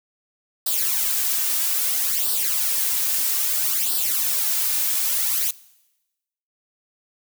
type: noise with flanger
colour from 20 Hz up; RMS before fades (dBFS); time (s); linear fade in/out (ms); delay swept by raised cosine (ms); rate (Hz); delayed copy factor
blue; -22; 0.66-5.51; 5; 0.22 to 3.32; 0.61; +0.7
effects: noise-tail reverb RT60 1.0 s tail -21 dB re dry